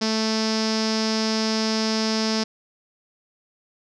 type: tone with low-pass filter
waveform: sawtooth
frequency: 220 Hz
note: A3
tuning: in tune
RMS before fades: -23 dBFS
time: 0.01-2.44 s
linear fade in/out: 10 ms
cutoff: 5200 Hz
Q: 7.6
effects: none